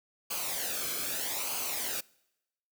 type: noise with flanger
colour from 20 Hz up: white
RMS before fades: -34 dBFS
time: 0.3-2.01 s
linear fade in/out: 10 ms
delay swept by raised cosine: 0.54 to 1.09 ms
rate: 0.8 Hz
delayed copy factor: -0.65
effects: noise-tail reverb RT60 0.9 s tail -25 dB re dry